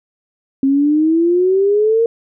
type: exponential sweep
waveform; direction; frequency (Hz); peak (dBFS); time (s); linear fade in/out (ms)
sine; up; 267.4 to 466.2; -10; 0.63-2.06; 2
effects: none